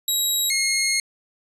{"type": "tone pair in turn", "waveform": "15% pulse", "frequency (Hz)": [3845, 2152], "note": ["B7", "C7"], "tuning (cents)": [-47, 48], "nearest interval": "minor seventh", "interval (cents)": 1005, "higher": "first", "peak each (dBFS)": [-12, -13], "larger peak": "first", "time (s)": [[0.08, 0.5], [0.5, 1]], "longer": "second", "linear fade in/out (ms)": 2, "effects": ["resampled to 32000 Hz"]}